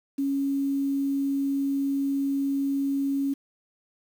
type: tone with quantisation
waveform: sine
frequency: 276.6 Hz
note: C#4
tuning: 4 cents flat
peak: -23 dBFS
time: 0.18-3.34 s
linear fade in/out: 10 ms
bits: 8
effects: none